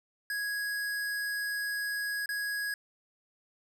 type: tone with dropouts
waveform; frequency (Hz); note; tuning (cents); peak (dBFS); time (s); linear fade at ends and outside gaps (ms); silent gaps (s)
square; 1661.2; G#6; 0; -32; 0.3-2.74; 2; 2.259-2.29
effects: none